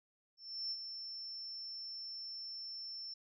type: tone with ADSR envelope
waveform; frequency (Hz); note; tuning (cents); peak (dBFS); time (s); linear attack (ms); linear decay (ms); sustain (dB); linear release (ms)
sine; 5370; E8; +31; -36; 0.37-3.14; 340; 50; -7; 6
effects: none